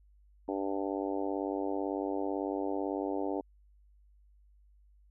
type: harmonic tone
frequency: 98 Hz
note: G2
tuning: in tune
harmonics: 3 / 4 / 5 / 6 / 7 / 8 / 9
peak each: -35 / -37 / -39 / -41 / -42 / -43 / -44 dBFS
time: 0.48-3.41 s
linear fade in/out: 5 ms
effects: added 50 Hz sine -59 dBFS peak until 5.1 s